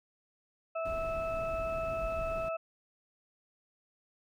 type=harmonic tone; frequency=654 Hz; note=E5; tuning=14 cents flat; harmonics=1 / 2 / 4; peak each=-33 / -39 / -45 dBFS; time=0.75-2.57 s; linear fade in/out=10 ms
type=noise; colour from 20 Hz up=brown; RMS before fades=-42 dBFS; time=0.85-2.49 s; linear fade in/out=5 ms
effects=none